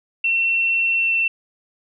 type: tone with pitch glide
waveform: sine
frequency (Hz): 2708 to 2692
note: E7 to E7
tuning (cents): +46 to +36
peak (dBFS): -16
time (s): 0.24-1.28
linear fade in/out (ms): 5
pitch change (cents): -10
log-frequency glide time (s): 0.96-1.12
effects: none